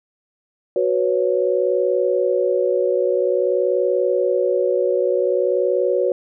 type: chord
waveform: sine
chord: F# suspended fourth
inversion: none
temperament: equal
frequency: 370 / 493.9 / 554.4 Hz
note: F#4 / B4 / C#5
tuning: 0 / 0 / 0 cents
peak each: -20 dBFS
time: 0.76-6.12 s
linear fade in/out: 2 ms
effects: none